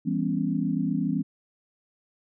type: chord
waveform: sine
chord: C# half-diminished seventh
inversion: first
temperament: just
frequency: 166.31 / 199.57 / 249.5 / 277.2 Hz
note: E3 / G3 / B3 / C#4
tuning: +16 / +31 / +18 / 0 cents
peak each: -29 dBFS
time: 0.05-1.23 s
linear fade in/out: 20 ms
effects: none